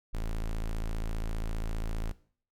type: tone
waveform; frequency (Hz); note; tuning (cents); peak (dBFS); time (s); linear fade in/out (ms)
square; 27.5; A0; 0; -31; 0.13-2.12; 10
effects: noise-tail reverb RT60 0.5 s tail -18 dB re dry + MP3 96 kbps